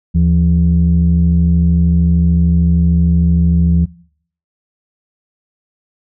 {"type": "tone pair together", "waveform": "sine", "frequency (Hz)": [76.98, 170.2], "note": ["D#2", "F3"], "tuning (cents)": [-18, -44], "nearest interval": "octave + major second", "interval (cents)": 1374, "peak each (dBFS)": -10, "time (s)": [0.14, 3.86], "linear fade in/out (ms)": 20, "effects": ["noise-tail reverb RT60 0.6 s tail -22 dB re dry", "tanh soft clip ceiling -3 dBFS"]}